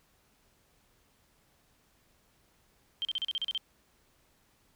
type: tone bursts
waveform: sine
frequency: 3145 Hz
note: G7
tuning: 5 cents sharp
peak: -29 dBFS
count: 9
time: 3.02-3.577 s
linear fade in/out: 0 ms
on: 29 ms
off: 37 ms
effects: pink hiss -68 dBFS RMS until 4.75 s